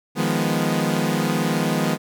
sawtooth chord, F half-diminished seventh, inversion third, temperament equal, 155.56 / 174.61 / 207.7 / 246.9 Hz, Eb3 / F3 / Ab3 / Cb4, 0 / 0 / 0 / 0 cents, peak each -21 dBFS, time 0.15-1.98 s, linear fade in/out 50 ms, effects none

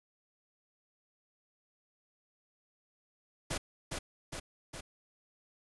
pink noise with echo, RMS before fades -35 dBFS, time 3.5-3.58 s, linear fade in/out 10 ms, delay 410 ms, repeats 3, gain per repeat -3 dB, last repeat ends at 4.81 s, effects resampled to 24000 Hz

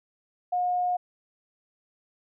sine tone, 719 Hz, F#5, 50 cents flat, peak -23 dBFS, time 0.52-0.97 s, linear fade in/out 10 ms, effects none

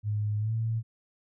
sine tone with pitch glide, 105.1 to 112.64 Hz, G#2 to A2, +21 to +41 cents, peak -26 dBFS, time 0.03-0.83 s, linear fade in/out 50 ms, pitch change +120 cents, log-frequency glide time 0.39-0.53 s, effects none

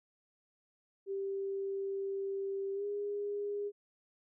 sine tone with pitch glide, 392 to 408.6 Hz, G4 to G#4, 0 to -28 cents, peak -34 dBFS, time 1.06-3.72 s, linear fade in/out 50 ms, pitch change +72 cents, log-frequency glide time 2.74-2.85 s, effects none

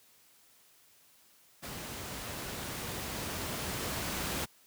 pink noise with level ramp, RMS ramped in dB -42 to -34 dBFS, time 1.62-4.46 s, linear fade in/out 20 ms, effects white hiss -63 dBFS RMS until 4.66 s + high-pass 60 Hz 12 dB/octave

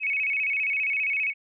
sine tone with vibrato, 2381 Hz, D7, 23 cents sharp, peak -23 dBFS, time 0-1.34 s, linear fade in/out 50 ms, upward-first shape square, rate 15 Hz, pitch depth 120 cents each way, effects none

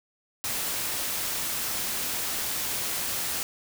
white noise, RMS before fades -30 dBFS, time 0.44-3.43 s, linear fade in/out 0 ms, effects none

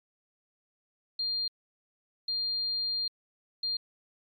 sine tone bursts at uneven times, 4200 Hz, C8, 6 cents sharp, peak -28 dBFS, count 3, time 1.19-1.48 / 2.28-3.08 / 3.63-3.77 s, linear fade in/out 5 ms, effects MP3 48 kbps

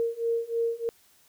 sine beating tone pair, 461.2 / 464.4 Hz, A#4 / A#4, -19 / -7 cents, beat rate 3.2 Hz, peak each -29 / -28 dBFS, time 0-0.89 s, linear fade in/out 0 ms, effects white hiss -61 dBFS RMS until 1.28 s

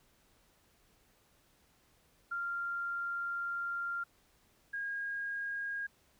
sine tone pair in turn, 1390 / 1629.4 Hz, F6 / G#6, -9 / -33 cents, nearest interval minor third, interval 276 cents, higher second, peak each -34 / -35 dBFS, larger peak first, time 2.31-4.04 / 4.73-5.87 s, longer first, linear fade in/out 10 ms, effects pink hiss -69 dBFS RMS until 6.19 s

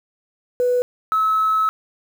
sine tone pair in turn, 493.9 / 1294.4 Hz, B4 / E6, 0 / -32 cents, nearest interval octave + perfect fourth, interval 1668 cents, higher second, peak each -14 dBFS, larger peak neither, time 0.6-0.82 / 1.12-1.69 s, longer second, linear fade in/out 0 ms, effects tanh soft clip ceiling -11 dBFS + 7-bit

